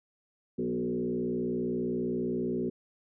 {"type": "tone with frequency modulation", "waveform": "sine", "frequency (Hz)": 307.5, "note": "D#4", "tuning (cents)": -20, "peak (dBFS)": -28, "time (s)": [0.58, 2.7], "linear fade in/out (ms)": 10, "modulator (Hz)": 60, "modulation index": 2.1, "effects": []}